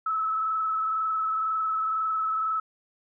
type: tone with frequency modulation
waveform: sine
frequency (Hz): 1300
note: E6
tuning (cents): -24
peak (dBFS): -24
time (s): 0.06-2.6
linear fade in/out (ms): 5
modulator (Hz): 22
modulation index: 0.98
effects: none